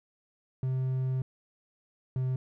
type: tone pair in turn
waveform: triangle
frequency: 130.1 / 129.13 Hz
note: C3 / C3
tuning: -9 / -22 cents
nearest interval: unison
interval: 13 cents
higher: first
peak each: -25 dBFS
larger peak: neither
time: 0.63-1.22 / 2.16-2.36 s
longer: first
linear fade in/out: 2 ms
effects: none